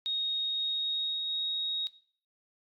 sine tone with pitch glide, 3737 to 3767 Hz, A#7 to A#7, +4 to +17 cents, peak -29 dBFS, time 0.06-1.87 s, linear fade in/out 0 ms, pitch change +13 cents, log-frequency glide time 0.4-1.46 s, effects noise-tail reverb RT60 0.5 s tail -18 dB re dry + AAC 64 kbps

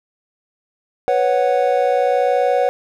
triangle chord, B suspended second, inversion none, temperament equal, 493.9 / 554.4 / 740 Hz, B4 / C#5 / F#5, 0 / 0 / 0 cents, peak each -16 dBFS, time 1.08-2.69 s, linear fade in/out 0 ms, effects none

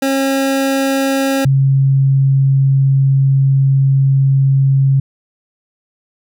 25% pulse / sine tone pair in turn, 271 / 135.93 Hz, C#4 / C#3, -39 / -34 cents, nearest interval octave, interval 1195 cents, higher first, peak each -9 / -8 dBFS, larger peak second, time 0.02-1.45 / 1.45-5 s, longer second, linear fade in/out 5 ms, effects none

